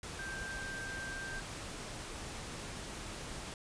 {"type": "tone in noise", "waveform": "sine", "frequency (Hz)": 1574, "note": "G6", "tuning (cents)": 7, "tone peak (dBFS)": -41, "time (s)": [0.19, 1.4], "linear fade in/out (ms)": 2, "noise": "pink", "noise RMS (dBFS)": -44, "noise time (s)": [0.03, 3.54], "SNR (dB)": 0, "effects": ["resampled to 22050 Hz"]}